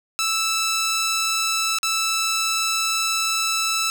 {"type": "tone with dropouts", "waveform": "10% pulse", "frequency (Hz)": 1318.5, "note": "E6", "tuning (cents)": 0, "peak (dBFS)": -12, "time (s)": [0.19, 3.9], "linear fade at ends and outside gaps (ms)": 0, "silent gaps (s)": [1.786, 1.831], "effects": []}